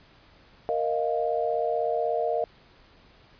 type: chord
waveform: sine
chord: Bb suspended fourth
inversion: none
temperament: equal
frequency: 466.2 / 622.3 / 698.5 Hz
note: Bb4 / Eb5 / F5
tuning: 0 / 0 / 0 cents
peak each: -28 dBFS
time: 0.69-2.44 s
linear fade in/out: 0 ms
effects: pink hiss -56 dBFS RMS until 3.39 s + resampled to 11025 Hz